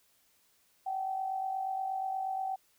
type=tone with amplitude modulation; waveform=sine; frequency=766 Hz; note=G5; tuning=40 cents flat; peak=-29 dBFS; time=0.86-2.56 s; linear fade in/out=10 ms; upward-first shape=sine; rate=48.4 Hz; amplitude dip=55%; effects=white hiss -69 dBFS RMS until 2.78 s